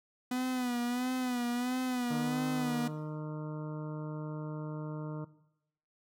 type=tone with vibrato; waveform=45% pulse; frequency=248.1 Hz; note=B3; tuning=8 cents sharp; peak=-31 dBFS; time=0.31-2.88 s; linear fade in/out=5 ms; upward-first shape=sine; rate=1.5 Hz; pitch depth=57 cents each way
type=harmonic tone; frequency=153.1 Hz; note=D#3; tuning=28 cents flat; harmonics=1 / 2 / 3 / 4 / 6 / 7 / 8 / 9; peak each=-37 / -43 / -47 / -49 / -53 / -54 / -55 / -56 dBFS; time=2.1-5.25 s; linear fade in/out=10 ms
effects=noise-tail reverb RT60 0.8 s tail -17 dB re dry